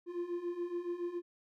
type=beating tone pair; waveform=triangle; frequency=344 / 351.1 Hz; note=F4 / F4; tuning=-26 / +9 cents; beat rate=7.1 Hz; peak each=-39 / -35 dBFS; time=0.06-1.22 s; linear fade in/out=50 ms; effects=none